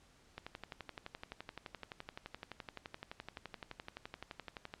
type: click train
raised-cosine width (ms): 0.3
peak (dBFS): -28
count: 52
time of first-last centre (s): 0.38-4.739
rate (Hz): 11.7
effects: pink hiss -66 dBFS RMS until 4.8 s + low-pass 8000 Hz 12 dB/octave